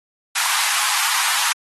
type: high-pass noise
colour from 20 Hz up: pink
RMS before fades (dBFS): -20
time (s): 0.35-1.53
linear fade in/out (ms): 10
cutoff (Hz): 850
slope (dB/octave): 48
effects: AAC 32 kbps